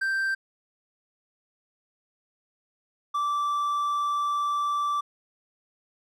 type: tone pair in turn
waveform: triangle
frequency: 1568 / 1166.2 Hz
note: G6 / D6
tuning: 0 / -13 cents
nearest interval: perfect fourth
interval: 513 cents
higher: first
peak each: -22 dBFS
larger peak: neither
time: 0.01-0.35 / 3.14-5.01 s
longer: second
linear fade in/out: 10 ms
effects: none